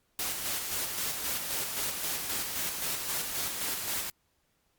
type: noise with tremolo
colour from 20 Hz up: white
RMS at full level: -32 dBFS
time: 0.19-4.1 s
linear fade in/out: 2 ms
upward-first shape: square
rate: 3.8 Hz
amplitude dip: 35%
effects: pink hiss -73 dBFS RMS until 4.78 s + Opus 48 kbps